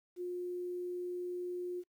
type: tone with quantisation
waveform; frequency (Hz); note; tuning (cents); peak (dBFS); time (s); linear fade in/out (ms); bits
sine; 356.9; F4; +38; -36; 0.16-1.84; 50; 11
effects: noise-tail reverb RT60 0.1 s tail -25 dB re dry